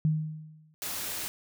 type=tone with exponential decay; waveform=sine; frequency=155.56 Hz; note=D#3; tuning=in tune; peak=-20 dBFS; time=0.05-0.74 s; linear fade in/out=0 ms; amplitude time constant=150 ms
type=noise; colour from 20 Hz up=white; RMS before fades=-35 dBFS; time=0.82-1.28 s; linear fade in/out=0 ms
effects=none